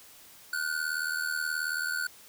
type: ring-modulated tone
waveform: square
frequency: 1480 Hz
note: F#6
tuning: in tune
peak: -27 dBFS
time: 0.53-2.07 s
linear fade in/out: 0 ms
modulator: 39.3 Hz
effects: white hiss -53 dBFS RMS until 2.28 s